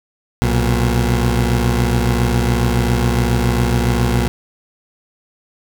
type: tone pair together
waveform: 20% pulse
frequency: 62.9 / 118.57 Hz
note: B1 / A#2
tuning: +32 / +30 cents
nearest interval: major seventh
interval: 1098 cents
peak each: -11 / -12 dBFS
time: 0.42-4.28 s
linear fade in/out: 0 ms
effects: none